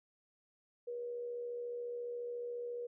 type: tone with amplitude modulation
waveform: sine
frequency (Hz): 480.8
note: B4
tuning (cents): -46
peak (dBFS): -37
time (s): 0.87-2.87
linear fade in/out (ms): 10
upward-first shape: sine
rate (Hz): 74.3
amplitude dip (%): 35
effects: none